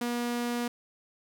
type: tone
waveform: sawtooth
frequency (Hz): 240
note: B3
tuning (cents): -49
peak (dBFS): -25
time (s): 0.01-0.68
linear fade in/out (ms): 5
effects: none